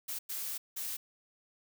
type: noise bursts at uneven times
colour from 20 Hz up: blue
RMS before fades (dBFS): -38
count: 3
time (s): 0.08-0.19 / 0.29-0.58 / 0.76-0.97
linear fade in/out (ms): 10
effects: none